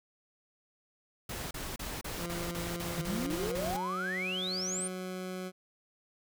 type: noise bursts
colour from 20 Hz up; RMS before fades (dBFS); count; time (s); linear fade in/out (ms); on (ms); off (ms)
pink; -39; 10; 1.29-3.769; 5; 220; 31
type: tone with pitch glide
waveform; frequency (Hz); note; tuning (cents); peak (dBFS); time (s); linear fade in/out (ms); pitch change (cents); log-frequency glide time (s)
20% pulse; 172.3 to 184.67; F3 to F#3; -23 to -3; -32; 2.17-5.52; 50; +120; 3.09-3.91
type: exponential sweep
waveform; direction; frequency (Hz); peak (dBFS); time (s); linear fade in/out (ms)
sine; up; 148.2 to 9390; -33; 2.98-4.88; 10
effects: none